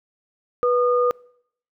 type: tone pair together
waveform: sine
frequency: 490 / 1220.9 Hz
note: B4 / D#6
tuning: -14 / -33 cents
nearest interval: octave + major third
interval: 1581 cents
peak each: -17 / -22 dBFS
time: 0.63-1.11 s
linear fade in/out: 0 ms
effects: noise-tail reverb RT60 0.7 s tail -25 dB re dry